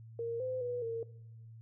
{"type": "tone with pitch steps", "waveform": "sine", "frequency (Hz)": [464.5, 513, 488.6, 457.5], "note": ["A#4", "C5", "B4", "A#4"], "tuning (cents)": [-6, -34, -19, -32], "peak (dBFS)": -34, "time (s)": [0.19, 1.03], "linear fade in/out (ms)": 2, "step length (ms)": 210, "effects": ["noise-tail reverb RT60 0.9 s tail -21 dB re dry", "added 113 Hz sine -49 dBFS peak until 1.61 s"]}